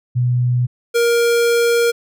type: tone pair in turn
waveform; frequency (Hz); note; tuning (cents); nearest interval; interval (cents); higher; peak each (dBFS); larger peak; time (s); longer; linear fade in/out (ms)
sine / square; 123.47 / 470.1; B2 / A#4; 0 / +15; octave + major seventh; 2315; second; -13; neither; 0.15-0.67 / 0.94-1.92; second; 20
effects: none